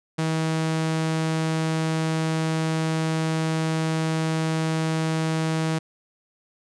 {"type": "tone", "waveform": "sawtooth", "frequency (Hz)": 160, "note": "D#3", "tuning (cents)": 49, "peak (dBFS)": -18, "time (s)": [0.18, 5.79], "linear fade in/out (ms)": 10, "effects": ["resampled to 22050 Hz"]}